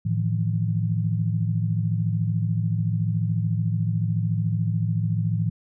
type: tone cluster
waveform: sine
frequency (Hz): 109.5 / 156.6 / 170.4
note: A2 / D#3 / F3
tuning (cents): -8 / +11 / -42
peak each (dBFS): -23 / -27 / -27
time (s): 0.05-5.5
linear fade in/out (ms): 10
effects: none